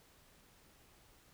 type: silence
effects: pink hiss -65 dBFS RMS until 1.33 s